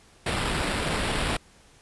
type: noise with sample-and-hold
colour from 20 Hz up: pink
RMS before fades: -27 dBFS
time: 0.26-1.37 s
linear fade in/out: 5 ms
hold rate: 6300 Hz
effects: pink hiss -56 dBFS RMS until 1.81 s + resampled to 24000 Hz